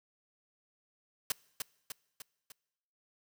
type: noise with echo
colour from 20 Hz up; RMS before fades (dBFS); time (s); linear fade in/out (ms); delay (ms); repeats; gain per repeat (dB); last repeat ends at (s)
white; -31; 1.3-1.32; 2; 300; 4; -5; 2.52
effects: noise-tail reverb RT60 1.0 s tail -24 dB re dry